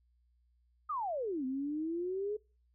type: exponential two-way sweep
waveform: sine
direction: down then up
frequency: 1289 to 254.9 to 429.1 Hz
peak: -33 dBFS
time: 0.89-2.37 s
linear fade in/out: 10 ms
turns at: 1.45 s
effects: noise-tail reverb RT60 0.4 s tail -26 dB re dry + added 60 Hz sine -68 dBFS peak until 2.74 s